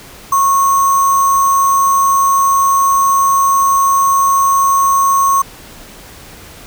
sine tone with sample-and-hold, 1096 Hz, C#6, 20 cents flat, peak -8 dBFS, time 0.32-5.42 s, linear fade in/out 5 ms, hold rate 7350 Hz, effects pink hiss -36 dBFS RMS until 6.66 s

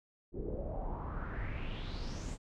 brown noise with low-pass filter sweep, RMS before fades -39 dBFS, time 0.32-2.38 s, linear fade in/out 50 ms, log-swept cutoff 360 to 8100 Hz, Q 4.8, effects none

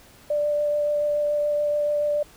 sine tone with vibrato, 590 Hz, D5, 8 cents sharp, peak -20 dBFS, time 0.3-2.23 s, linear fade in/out 5 ms, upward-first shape sine, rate 7 Hz, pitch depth 9 cents each way, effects pink hiss -51 dBFS RMS until 2.36 s

